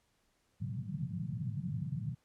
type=band-pass noise; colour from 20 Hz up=pink; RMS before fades=-38 dBFS; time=0.6-2.15 s; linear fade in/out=20 ms; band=110 to 180 Hz; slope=48 dB/octave; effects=pink hiss -75 dBFS RMS until 2.24 s + low-pass 11000 Hz 12 dB/octave